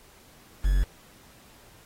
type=tone with quantisation; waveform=triangle; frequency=46.4 Hz; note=F#1; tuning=6 cents sharp; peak=-17 dBFS; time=0.64-0.84 s; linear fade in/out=10 ms; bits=7; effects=pink hiss -55 dBFS RMS until 1.85 s + AAC 48 kbps